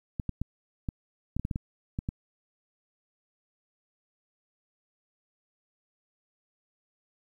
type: clicks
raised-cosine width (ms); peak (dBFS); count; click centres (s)
5; -18; 11; 0.198 / 0.293 / 0.416 / 0.888 / 1.366 / 1.396 / 1.451 / 1.512 / 1.559 / 1.989 / 2.089
effects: 10-bit